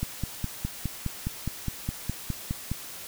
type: click train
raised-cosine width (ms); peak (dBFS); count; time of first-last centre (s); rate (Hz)
5; -16; 14; 0.03-2.716; 4.84
effects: white hiss -41 dBFS RMS until 3.07 s